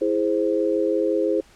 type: chord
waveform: sine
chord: E augmented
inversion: none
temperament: equal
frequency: 329.6 / 415.3 / 523.3 Hz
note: E4 / G#4 / B#4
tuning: 0 / 0 / 0 cents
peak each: -23 dBFS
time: 0.01-1.41 s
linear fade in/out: 10 ms
effects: pink hiss -53 dBFS RMS until 1.55 s + low-pass 9000 Hz 12 dB/octave

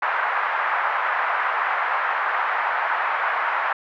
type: band-pass noise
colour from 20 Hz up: pink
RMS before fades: -23 dBFS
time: 0.02-3.73 s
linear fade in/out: 5 ms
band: 840 to 1800 Hz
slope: 24 dB/octave
effects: none

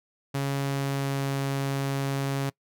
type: tone with pitch glide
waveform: sawtooth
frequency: 138.6 to 137.64 Hz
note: C#3 to C#3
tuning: 0 to -12 cents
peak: -22 dBFS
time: 0.34-2.5 s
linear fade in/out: 10 ms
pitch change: -12 cents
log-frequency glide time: 0.68-1.29 s
effects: noise-tail reverb RT60 0.1 s tail -23 dB re dry

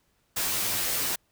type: noise with comb filter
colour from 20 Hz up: white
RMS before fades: -28 dBFS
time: 0.36-1.16 s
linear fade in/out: 10 ms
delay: 13 ms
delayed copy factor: -0.9
effects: pink hiss -70 dBFS RMS until 1.31 s

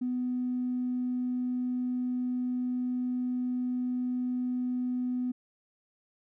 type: tone with tanh clipping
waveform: triangle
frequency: 249.6 Hz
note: B3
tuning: 19 cents sharp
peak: -28 dBFS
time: 0.01-5.32 s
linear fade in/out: 10 ms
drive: 4 dB
effects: none

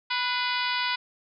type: harmonic tone with a mistuned harmonic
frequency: 492.4 Hz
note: B4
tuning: 5 cents flat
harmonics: 2 / 3 / 4 / 5 / 6 / 7 / 8 / 9 / 10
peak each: -30 / -32 / -33 / -34 / -35 / -35 / -36 / -37 / -37 dBFS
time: 0.1-0.96 s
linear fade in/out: 10 ms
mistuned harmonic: 4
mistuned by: +54 cents
effects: none

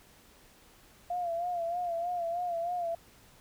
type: tone with vibrato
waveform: sine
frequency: 693 Hz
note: F5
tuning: 14 cents flat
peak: -30 dBFS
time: 1.1-2.95 s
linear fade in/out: 5 ms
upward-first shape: sine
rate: 3.2 Hz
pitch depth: 62 cents each way
effects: pink hiss -59 dBFS RMS until 3.4 s

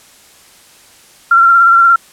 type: tone with vibrato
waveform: sine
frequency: 1368 Hz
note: F6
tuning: 36 cents flat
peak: -4 dBFS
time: 1.31-1.96 s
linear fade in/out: 5 ms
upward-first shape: triangle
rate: 17 Hz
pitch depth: 37 cents each way
effects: white hiss -43 dBFS RMS until 2.12 s + low-pass 11000 Hz 12 dB/octave

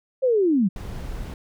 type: linear sweep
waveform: sine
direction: down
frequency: 540 to 172.9 Hz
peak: -16 dBFS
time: 0.22-0.69 s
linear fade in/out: 20 ms
type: noise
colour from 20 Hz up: brown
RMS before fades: -32 dBFS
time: 0.76-1.34 s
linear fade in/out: 2 ms
effects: none

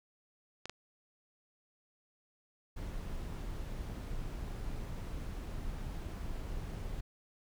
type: clicks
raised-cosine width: 0.2 ms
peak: -24 dBFS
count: 2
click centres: 0.656 / 0.696 s
type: noise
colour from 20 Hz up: brown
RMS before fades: -40 dBFS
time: 2.76-7.01 s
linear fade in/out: 10 ms
effects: none

